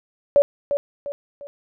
sine tone with echo, 570 Hz, C#5, 48 cents sharp, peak -10 dBFS, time 0.36-0.42 s, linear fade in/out 0 ms, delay 350 ms, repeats 3, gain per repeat -8 dB, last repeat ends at 1.47 s, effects none

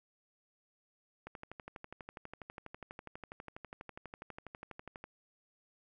click train, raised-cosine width 0.5 ms, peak -30 dBFS, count 47, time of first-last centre 1.27-5.04 s, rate 12.2 Hz, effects none

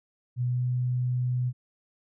sine tone with pitch glide, 123.47 to 124.83 Hz, B2 to B2, 0 to +19 cents, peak -24 dBFS, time 0.36-1.53 s, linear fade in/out 50 ms, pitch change +19 cents, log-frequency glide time 0.46-0.62 s, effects none

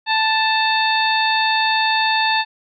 harmonic tone with a mistuned harmonic, 880 Hz, A5, in tune, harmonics 1 / 2 / 3 / 4 / 5, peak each -18 / -21 / -23 / -24 / -25 dBFS, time 0.06-2.45 s, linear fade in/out 50 ms, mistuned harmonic 4, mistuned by +50 cents, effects none

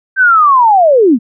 sine linear sweep, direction down, 1576 to 204.9 Hz, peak -4 dBFS, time 0.16-1.19 s, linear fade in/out 50 ms, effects none

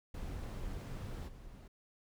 brown noise with level steps, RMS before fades -42 / -52 dBFS, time 0.14-1.68 s, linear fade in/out 5 ms, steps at 1.27 s, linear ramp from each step 20 ms, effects none

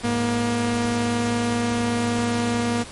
sawtooth tone pair together, 106.1 / 237.3 Hz, G#2 / A#3, +38 / +31 cents, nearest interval octave + major second, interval 1393 cents, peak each -24 / -17 dBFS, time 0.03-2.84 s, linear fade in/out 20 ms, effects pink hiss -39 dBFS RMS until 2.91 s + MP3 48 kbps

